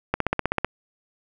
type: click train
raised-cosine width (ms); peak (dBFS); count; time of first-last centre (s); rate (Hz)
0.5; -6; 9; 0.14-0.646; 15.8
effects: none